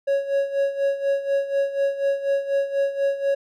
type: tone with tremolo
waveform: triangle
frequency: 554.4 Hz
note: C#5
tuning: in tune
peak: -15 dBFS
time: 0.07-3.35 s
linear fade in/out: 10 ms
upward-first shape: sine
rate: 4.1 Hz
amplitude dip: 75%
effects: none